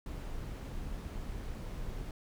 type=noise; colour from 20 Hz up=brown; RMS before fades=-40 dBFS; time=0.06-2.11 s; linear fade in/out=2 ms; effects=none